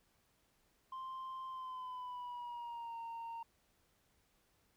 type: tone with pitch glide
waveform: sine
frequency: 1046.5 to 921.6 Hz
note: C6 to A#5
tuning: 0 to -20 cents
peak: -40 dBFS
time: 0.92-3.43 s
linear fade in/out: 5 ms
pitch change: -220 cents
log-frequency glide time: 1.49-2.97 s
effects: tanh soft clip ceiling -42 dBFS + pink hiss -75 dBFS RMS until 4.76 s